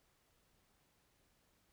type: silence
effects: pink hiss -75 dBFS RMS until 1.72 s